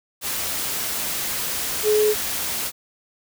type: tone in noise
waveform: sine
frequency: 424.8 Hz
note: G#4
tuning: 39 cents sharp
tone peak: -15 dBFS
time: 1.83-2.15 s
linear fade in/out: 50 ms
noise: white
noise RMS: -26 dBFS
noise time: 0.21-2.72 s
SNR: +8 dB
effects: none